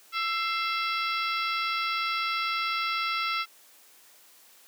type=harmonic tone with a mistuned harmonic; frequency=666 Hz; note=E5; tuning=18 cents sharp; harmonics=2 / 3 / 4 / 5 / 6 / 7 / 8; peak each=-29 / -33 / -35 / -37 / -39 / -40 / -41 dBFS; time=0.12-3.46 s; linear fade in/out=50 ms; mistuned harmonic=3; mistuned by=+82 cents; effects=white hiss -56 dBFS RMS until 4.67 s + high-pass 300 Hz 12 dB/octave